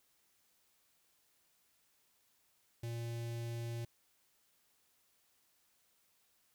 square tone with notch filter, 117 Hz, A#2, 7 cents sharp, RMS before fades -41 dBFS, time 2.83-3.85 s, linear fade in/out 5 ms, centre 1200 Hz, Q 1.1, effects white hiss -74 dBFS RMS until 6.54 s

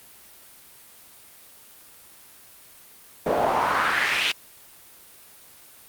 pink noise with band-pass filter sweep, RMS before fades -22 dBFS, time 3.26-4.32 s, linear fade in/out 5 ms, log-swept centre 520 to 3100 Hz, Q 2.8, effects white hiss -49 dBFS RMS until 5.88 s + Opus 32 kbps

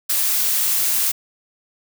blue noise, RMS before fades -19 dBFS, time 0.09-1.12 s, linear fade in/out 10 ms, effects none

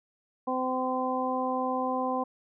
harmonic tone, 256.9 Hz, C4, 32 cents flat, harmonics 1 / 2 / 3 / 4, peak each -32 / -32 / -32 / -32 dBFS, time 0.47-2.24 s, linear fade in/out 10 ms, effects none

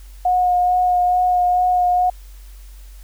sine tone with vibrato, 722 Hz, F#5, 43 cents flat, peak -13 dBFS, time 0.25-2.1 s, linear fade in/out 5 ms, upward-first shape sine, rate 2.3 Hz, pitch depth 14 cents each way, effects added 47 Hz sine -36 dBFS peak until 3.03 s + white hiss -51 dBFS RMS until 3.03 s

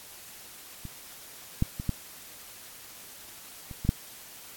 clicks, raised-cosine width 5 ms, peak -26 / -11 / -21 / -14 / -28 / -20 / -9 dBFS, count 7, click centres 0.853 / 1.624 / 1.799 / 1.893 / 3.712 / 3.85 / 3.891 s, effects white hiss -47 dBFS RMS until 4.56 s + AAC 64 kbps

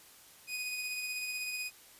sawtooth tone with tremolo, 2489 Hz, D#7, in tune, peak -31 dBFS, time 0.47-1.71 s, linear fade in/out 50 ms, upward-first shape sine, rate 16 Hz, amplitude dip 30%, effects white hiss -57 dBFS RMS until 1.99 s + resampled to 32000 Hz

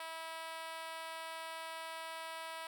5% pulse tone with high-pass filter, 324.9 Hz, E4, 25 cents flat, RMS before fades -45 dBFS, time 0-2.67 s, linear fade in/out 2 ms, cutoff 790 Hz, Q 3.7, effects none

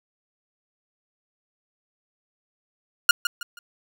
sawtooth tone with echo, 1422 Hz, F6, 31 cents sharp, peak -7 dBFS, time 3.09-3.11 s, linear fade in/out 2 ms, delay 160 ms, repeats 3, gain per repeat -10 dB, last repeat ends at 3.59 s, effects none

